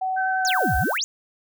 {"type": "tone with pitch glide", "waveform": "sine", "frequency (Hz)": [753, 742.2], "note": ["F#5", "F#5"], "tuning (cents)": [30, 5], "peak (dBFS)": -22, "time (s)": [0.01, 0.84], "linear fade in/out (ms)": 10, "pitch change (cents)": -25, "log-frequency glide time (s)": [0.34, 0.51]}
{"type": "tone with vibrato", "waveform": "sine", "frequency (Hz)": 1535, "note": "G6", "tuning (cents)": -37, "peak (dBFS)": -24, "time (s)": [0.16, 0.93], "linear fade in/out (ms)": 20, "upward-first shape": "square", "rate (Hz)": 10, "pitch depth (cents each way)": 9}
{"type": "exponential two-way sweep", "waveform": "sine", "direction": "down then up", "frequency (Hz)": [7100, 56.9, 7100], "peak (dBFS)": -22, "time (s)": [0.45, 1.04], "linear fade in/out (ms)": 0, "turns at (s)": 0.77}
{"type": "noise", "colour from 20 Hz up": "violet", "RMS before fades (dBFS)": -36, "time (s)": [0.47, 0.98], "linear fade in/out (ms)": 5}
{"effects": []}